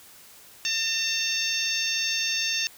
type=harmonic tone; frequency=903 Hz; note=A5; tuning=45 cents sharp; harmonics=2 / 3 / 4 / 5 / 6 / 7; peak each=-35 / -29 / -31 / -34 / -30 / -32 dBFS; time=0.65-2.67 s; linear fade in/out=0 ms; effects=white hiss -50 dBFS RMS until 2.77 s